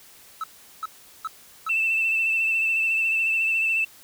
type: tone bursts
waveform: triangle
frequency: 1301 Hz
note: E6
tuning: 23 cents flat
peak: -24 dBFS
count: 4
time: 0.41-1.692 s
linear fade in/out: 2 ms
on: 28 ms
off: 390 ms
type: tone with vibrato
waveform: sine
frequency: 2658 Hz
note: E7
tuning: 14 cents sharp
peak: -19 dBFS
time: 1.69-3.85 s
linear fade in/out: 10 ms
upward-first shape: sine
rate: 14 Hz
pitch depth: 28 cents each way
effects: tanh soft clip ceiling -15 dBFS + white hiss -50 dBFS RMS until 4.03 s

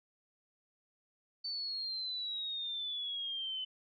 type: exponential sweep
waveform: sine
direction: down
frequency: 4545 to 3022 Hz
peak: -36 dBFS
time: 1.44-3.65 s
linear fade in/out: 10 ms
effects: none

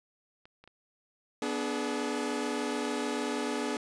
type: clicks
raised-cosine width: 0.3 ms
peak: -37 dBFS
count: 3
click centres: 0.455 / 0.64 / 0.676 s
type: chord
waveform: sawtooth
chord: G# diminished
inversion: first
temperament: equal with one note detuned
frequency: 246.9 / 293.7 / 424.3 Hz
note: B3 / D4 / G#4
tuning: 0 / 0 / +37 cents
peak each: -31 dBFS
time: 1.42-3.77 s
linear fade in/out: 2 ms
type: noise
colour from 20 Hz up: violet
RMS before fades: -48 dBFS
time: 2.15-3.69 s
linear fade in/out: 10 ms
effects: resampled to 22050 Hz

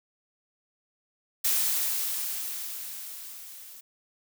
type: noise with level ramp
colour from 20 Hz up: blue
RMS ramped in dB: -24 to -47 dBFS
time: 1.44-3.81 s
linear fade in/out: 10 ms
effects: none

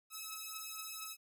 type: beating tone pair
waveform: 5% pulse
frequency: 1289 / 1293.3 Hz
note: E6 / E6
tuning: -39 / -33 cents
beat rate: 4.3 Hz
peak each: -35 / -34 dBFS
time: 0.1-1.17 s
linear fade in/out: 50 ms
effects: none

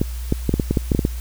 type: clicks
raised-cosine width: 3 ms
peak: -4 dBFS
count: 11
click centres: 0.015 / 0.324 / 0.493 / 0.54 / 0.598 / 0.71 / 0.772 / 0.918 / 0.949 / 0.992 / 1.051 s
effects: added 60 Hz sine -25 dBFS peak until 1.2 s + white hiss -41 dBFS RMS until 1.2 s

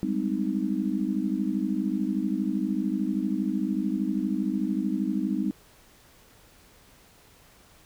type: chord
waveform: sine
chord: Ab major seventh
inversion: third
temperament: just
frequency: 194.67 / 207.7 / 259.6 / 311.5 Hz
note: G3 / Ab3 / C4 / Eb4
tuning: -12 / 0 / -13 / +2 cents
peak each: -30 dBFS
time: 0.03-5.51 s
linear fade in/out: 0 ms
effects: pink hiss -56 dBFS RMS until 7.85 s

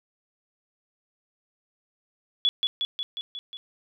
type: tone with echo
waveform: sine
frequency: 3400 Hz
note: G#7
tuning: 40 cents sharp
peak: -18 dBFS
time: 2.45-2.49 s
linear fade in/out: 0 ms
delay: 180 ms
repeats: 6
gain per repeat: -3 dB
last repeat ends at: 3.57 s
effects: none

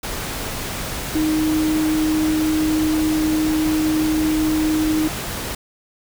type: tone in noise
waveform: sine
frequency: 311.1 Hz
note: D#4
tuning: in tune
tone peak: -16 dBFS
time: 1.15-5.08 s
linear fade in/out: 5 ms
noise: pink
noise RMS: -27 dBFS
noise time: 0.03-5.55 s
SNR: +8 dB
effects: none

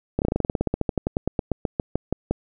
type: slowing click train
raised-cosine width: 2 ms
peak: -8 dBFS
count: 26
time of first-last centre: 0.19-2.31 s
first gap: 29 ms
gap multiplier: 1.08
effects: none

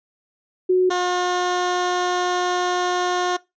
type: tone pair in turn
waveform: sine / 15% pulse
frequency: 367.8 / 358.8 Hz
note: F#4 / F4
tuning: -10 / +47 cents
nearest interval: unison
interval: 43 cents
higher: first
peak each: -13 dBFS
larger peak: neither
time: 0.69-0.9 / 0.9-3.37 s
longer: second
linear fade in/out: 10 ms
effects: noise-tail reverb RT60 0.2 s tail -20 dB re dry + resampled to 16000 Hz

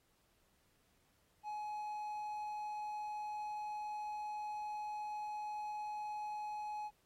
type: tone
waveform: triangle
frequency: 843 Hz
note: G#5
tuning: 26 cents sharp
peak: -38 dBFS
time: 1.43-6.91 s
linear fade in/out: 50 ms
effects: pink hiss -75 dBFS RMS until 7.05 s + AAC 48 kbps

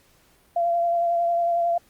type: tone with vibrato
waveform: sine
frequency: 686 Hz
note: F5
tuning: 31 cents flat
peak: -19 dBFS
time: 0.56-1.78 s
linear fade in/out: 5 ms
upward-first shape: triangle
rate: 11 Hz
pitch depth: 22 cents each way
effects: pink hiss -59 dBFS RMS until 1.89 s + Opus 48 kbps

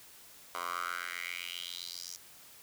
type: tone with high-pass filter sweep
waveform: 10% pulse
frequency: 87.6 Hz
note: F2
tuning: 6 cents sharp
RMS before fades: -40 dBFS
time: 0.55-2.16 s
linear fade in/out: 0 ms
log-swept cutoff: 930 to 5900 Hz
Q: 4.4
effects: white hiss -55 dBFS RMS until 2.62 s

